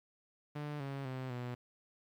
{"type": "tone with pitch steps", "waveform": "sawtooth", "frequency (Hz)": [148, 137.8, 129.9, 123.1], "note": ["D3", "C#3", "C3", "B2"], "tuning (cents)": [14, -10, -12, -5], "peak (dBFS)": -35, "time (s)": [0.55, 1.55], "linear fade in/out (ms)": 10, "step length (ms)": 250, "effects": ["low-pass 3000 Hz 12 dB/octave", "11-bit"]}